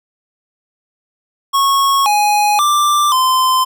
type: tone with pitch steps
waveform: square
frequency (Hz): 1100 / 832 / 1180 / 1033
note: C#6 / G#5 / D6 / C6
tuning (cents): -14 / +3 / +8 / -22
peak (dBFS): -11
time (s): 1.53-3.65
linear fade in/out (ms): 20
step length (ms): 530
effects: none